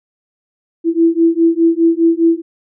sine beating tone pair, 329.6 / 334.5 Hz, E4 / E4, 0 / +25 cents, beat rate 4.9 Hz, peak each -12 dBFS, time 0.84-2.42 s, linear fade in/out 50 ms, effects none

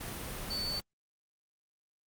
sine tone in noise, 4496 Hz, C#8, 24 cents sharp, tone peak -33 dBFS, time 0.5-0.8 s, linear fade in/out 10 ms, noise pink, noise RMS -40 dBFS, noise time 0-0.81 s, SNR +4 dB, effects Opus 32 kbps

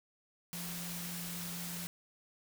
sine tone in noise, 173.6 Hz, F3, 10 cents flat, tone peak -43 dBFS, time 0.53-1.87 s, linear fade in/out 0 ms, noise white, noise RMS -43 dBFS, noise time 0.53-1.87 s, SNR -3 dB, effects none

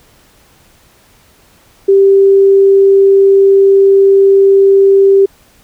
sine tone, 392 Hz, G4, in tune, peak -3 dBFS, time 1.88-5.26 s, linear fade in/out 10 ms, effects pink hiss -47 dBFS RMS until 5.63 s

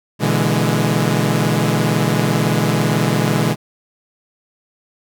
sawtooth chord, E dominant seventh, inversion second, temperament equal with one note detuned, 120.93 / 146.83 / 164.81 / 207.7 Hz, B2 / D3 / E3 / G#3, -36 / 0 / 0 / 0 cents, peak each -16 dBFS, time 0.19-3.56 s, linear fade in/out 50 ms, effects none

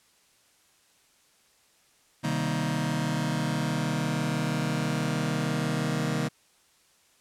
sawtooth chord, C minor seventh, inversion none, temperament just, 130.81 / 156.98 / 196.22 / 235.5 Hz, C3 / Eb3 / G3 / Bb3, 0 / +16 / +2 / +18 cents, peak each -28 / -25 / -30 / -28 dBFS, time 2.23-6.29 s, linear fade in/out 20 ms, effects white hiss -63 dBFS RMS until 7.2 s + low-pass 10000 Hz 12 dB/octave

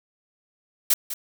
blue noise with echo, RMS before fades -18 dBFS, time 0.9-0.94 s, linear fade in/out 5 ms, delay 200 ms, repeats 1, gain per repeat -12 dB, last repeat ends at 1.14 s, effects none

